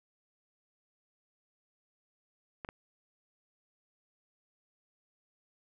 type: clicks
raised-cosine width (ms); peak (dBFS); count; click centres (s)
0.5; -25; 2; 2.648 / 2.689
effects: none